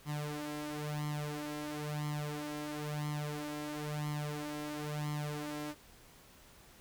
sawtooth tone with flanger, 149.1 Hz, D3, 27 cents sharp, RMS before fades -39 dBFS, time 0.05-5.75 s, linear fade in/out 50 ms, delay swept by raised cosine 0.95 to 3.75 ms, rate 0.99 Hz, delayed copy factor +0.8, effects pink hiss -59 dBFS RMS until 6.8 s

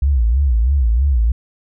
sine tone with vibrato, 62.8 Hz, B1, 30 cents sharp, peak -11 dBFS, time 0.02-1.32 s, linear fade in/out 5 ms, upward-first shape sine, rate 3.1 Hz, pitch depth 230 cents each way, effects none

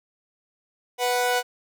sawtooth tone pair together, 492.6 / 739.5 Hz, B4 / F#5, -5 / -1 cents, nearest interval perfect fifth, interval 704 cents, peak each -20 dBFS, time 0.98-1.43 s, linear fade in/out 50 ms, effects none

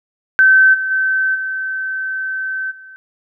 sine tone with level steps, 1539 Hz, G6, 32 cents flat, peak -6 / -17 / -13 / -19 / -35 dBFS, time 0.39-2.96 s, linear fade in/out 0 ms, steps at 0.73 / 0.9 / 1.34 / 2.7 s, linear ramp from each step 20 ms, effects none

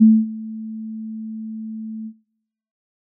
sine tone with ADSR envelope, 220 Hz, A3, in tune, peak -5 dBFS, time 0-2.13 s, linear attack 23 ms, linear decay 230 ms, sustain -23 dB, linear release 64 ms, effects noise-tail reverb RT60 0.8 s tail -26 dB re dry

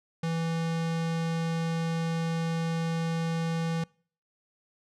square tone, 164.81 Hz, E3, in tune, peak -28 dBFS, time 0.23-3.84 s, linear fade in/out 5 ms, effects noise-tail reverb RT60 0.5 s tail -26 dB re dry + low-pass 7000 Hz 12 dB/octave

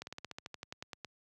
slowing click train, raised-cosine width 0.2 ms, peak -25 dBFS, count 14, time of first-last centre 0.02-1.047 s, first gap 51 ms, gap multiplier 1.07, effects high-pass 80 Hz 12 dB/octave

